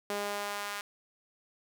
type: tone with high-pass filter sweep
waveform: sawtooth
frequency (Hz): 204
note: G#3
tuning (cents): -31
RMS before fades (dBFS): -36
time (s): 0.1-0.81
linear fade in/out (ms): 2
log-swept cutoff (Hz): 430 to 1300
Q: 1.1
effects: none